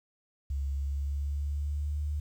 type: tone with pitch glide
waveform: sine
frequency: 69.3 to 74.27 Hz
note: C#2 to D2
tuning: 0 to +20 cents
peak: -29 dBFS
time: 0.5-2.2 s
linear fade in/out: 5 ms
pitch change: +120 cents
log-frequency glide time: 0.73-2.04 s
effects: 10-bit